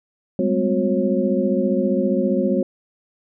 sine tone cluster, 195 / 210 / 255 / 361.9 / 543 Hz, G3 / G#3 / C4 / F#4 / C#5, -9 / +19 / -44 / -38 / -36 cents, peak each -23 dBFS, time 0.39-2.63 s, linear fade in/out 2 ms, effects none

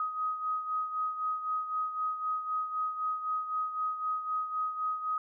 sine beating tone pair, 1256 / 1259.9 Hz, D#6 / D#6, +16 / +21 cents, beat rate 3.9 Hz, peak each -31 / -38 dBFS, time 0-5.18 s, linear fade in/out 2 ms, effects none

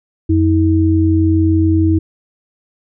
sine tone pair together, 89.32 / 320.7 Hz, F2 / E4, +39 / -48 cents, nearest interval octave + minor seventh, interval 2213 cents, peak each -12 dBFS, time 0.29-1.99 s, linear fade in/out 10 ms, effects none

